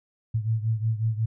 sine beating tone pair, 109.9 / 115.4 Hz, A2 / A#2, -2 / -17 cents, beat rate 5.5 Hz, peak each -24 / -28 dBFS, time 0.34-1.26 s, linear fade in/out 10 ms, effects none

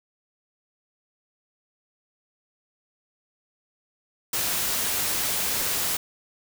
white noise, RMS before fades -26 dBFS, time 4.33-5.97 s, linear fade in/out 5 ms, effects none

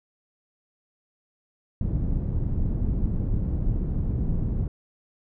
pink low-pass noise, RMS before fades -25 dBFS, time 1.81-4.68 s, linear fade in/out 2 ms, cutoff 180 Hz, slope 12 dB/octave, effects none

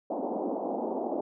pink band-pass noise, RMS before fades -32 dBFS, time 0.1-1.21 s, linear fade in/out 5 ms, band 230 to 860 Hz, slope 48 dB/octave, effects none

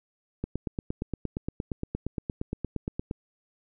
click train, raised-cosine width 3 ms, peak -17 dBFS, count 24, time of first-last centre 0.44-3.111 s, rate 8.61 Hz, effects none

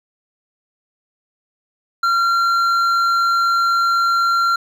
triangle tone with hard clipping, 1374 Hz, F6, 29 cents flat, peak -15 dBFS, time 2.03-4.56 s, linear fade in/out 5 ms, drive 10 dB, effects none

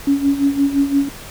sine tone with tremolo, 279.7 Hz, C#4, 16 cents sharp, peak -10 dBFS, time 0.07-1.09 s, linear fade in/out 5 ms, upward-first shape sine, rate 5.8 Hz, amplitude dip 75%, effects pink hiss -35 dBFS RMS until 1.3 s

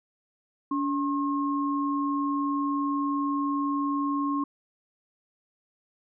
sine tone pair together, 285.3 / 1074.3 Hz, C#4 / C6, +50 / +45 cents, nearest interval octave + major seventh, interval 2295 cents, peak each -26 / -29 dBFS, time 0.71-4.44 s, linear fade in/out 5 ms, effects none

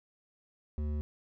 triangle tone with hard clipping, 75.1 Hz, D2, 39 cents sharp, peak -33 dBFS, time 0.78-1.01 s, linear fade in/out 0 ms, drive 14 dB, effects none

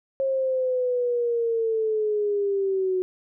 sine linear sweep, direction down, 540 to 367 Hz, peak -21 dBFS, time 0.2-3.02 s, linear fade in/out 0 ms, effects none

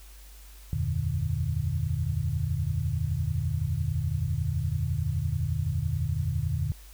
sine tone cluster, 80.3 / 92 / 118.3 / 148.1 Hz, E2 / F#2 / A#2 / D3, -45 / -9 / +26 / +15 cents, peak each -31 dBFS, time 0.73-6.72 s, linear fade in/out 0 ms, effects added 50 Hz sine -46 dBFS peak until 6.93 s + white hiss -54 dBFS RMS until 6.93 s

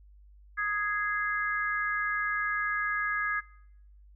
harmonic tone, 415.3 Hz, G#4, in tune, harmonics 3 / 4 / 5, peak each -33 / -29 / -37 dBFS, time 0.57-3.41 s, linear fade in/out 20 ms, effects noise-tail reverb RT60 0.8 s tail -24 dB re dry + added 50 Hz sine -52 dBFS peak until 4.15 s

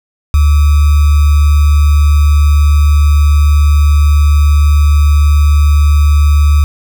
sine tone with sample-and-hold, 73.42 Hz, D2, in tune, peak -4 dBFS, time 0.34-6.64 s, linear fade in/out 0 ms, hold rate 1225 Hz, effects none

